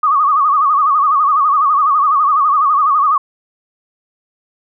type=tone with vibrato; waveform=sine; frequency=1174.7 Hz; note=D6; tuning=in tune; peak=-9 dBFS; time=0.03-3.18 s; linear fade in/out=5 ms; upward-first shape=sine; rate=12 Hz; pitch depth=120 cents each way; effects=none